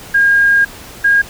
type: tone pair in turn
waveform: sine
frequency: 1621 / 1627 Hz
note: G#6 / G#6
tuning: -42 / -36 cents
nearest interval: unison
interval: 6 cents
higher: second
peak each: -7 dBFS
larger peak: neither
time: 0.14-0.65 / 1.04-1.22 s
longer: first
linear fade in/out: 10 ms
effects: pink hiss -34 dBFS RMS until 1.29 s